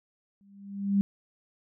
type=tone with exponential growth; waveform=sine; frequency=199.1 Hz; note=G3; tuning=27 cents sharp; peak=-18 dBFS; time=0.41-1.01 s; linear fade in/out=0 ms; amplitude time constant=130 ms; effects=none